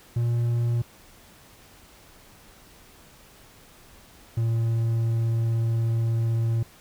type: tone pair in turn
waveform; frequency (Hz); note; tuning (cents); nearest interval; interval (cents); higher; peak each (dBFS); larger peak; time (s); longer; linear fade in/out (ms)
triangle; 118.3 / 114.53; A#2 / A#2; +26 / -30; minor second; 56; first; -19; neither; 0.16-0.82 / 4.37-6.63; second; 5
effects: pink hiss -52 dBFS RMS until 6.8 s